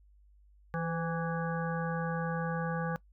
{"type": "harmonic tone with a mistuned harmonic", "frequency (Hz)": 165, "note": "E3", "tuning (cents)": 2, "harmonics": [1, 3, 5, 7, 9, 10], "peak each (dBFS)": [-33, -38, -40, -41, -43, -43], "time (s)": [0.74, 2.96], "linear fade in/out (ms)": 0, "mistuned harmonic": 3, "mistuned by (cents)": 38, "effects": ["noise-tail reverb RT60 0.1 s tail -20 dB re dry", "added 50 Hz sine -58 dBFS peak until 3.12 s"]}